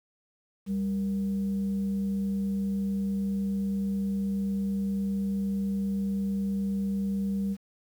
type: tone with frequency modulation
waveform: sine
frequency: 196.9 Hz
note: G3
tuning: 8 cents sharp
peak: -26 dBFS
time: 0.66-7.57 s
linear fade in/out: 50 ms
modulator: 272 Hz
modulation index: 0.23
effects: 9-bit